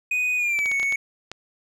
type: tone with pitch glide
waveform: triangle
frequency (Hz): 2489 to 2217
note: D#7 to C#7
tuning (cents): 0 to 0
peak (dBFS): -19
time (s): 0.11-0.96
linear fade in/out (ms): 5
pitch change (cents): -200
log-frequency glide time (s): 0.36-0.73
type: clicks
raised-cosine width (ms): 0.2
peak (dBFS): -16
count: 7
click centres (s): 0.59 / 0.659 / 0.716 / 0.798 / 0.83 / 0.924 / 1.316
effects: none

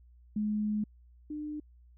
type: tone pair in turn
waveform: sine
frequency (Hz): 211.2 / 300.6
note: G#3 / D4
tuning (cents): +29 / +40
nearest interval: tritone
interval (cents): 611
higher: second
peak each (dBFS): -28 / -35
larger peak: first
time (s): 0.36-0.84 / 1.3-1.6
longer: first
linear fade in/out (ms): 5
effects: added 60 Hz sine -55 dBFS peak until 1.97 s

